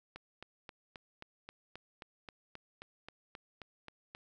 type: click train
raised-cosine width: 0.3 ms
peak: -30 dBFS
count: 16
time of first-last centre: 0.16-4.149 s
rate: 3.76 Hz
effects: none